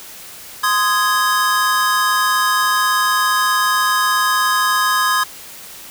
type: chord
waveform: square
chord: Ab major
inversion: first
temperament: equal with one note detuned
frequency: 1036.9 / 1244.5 / 1661.2 Hz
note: C6 / Eb6 / Ab6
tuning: -16 / 0 / 0 cents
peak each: -19 dBFS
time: 0.63-5.24 s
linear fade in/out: 10 ms
effects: white hiss -36 dBFS RMS until 5.9 s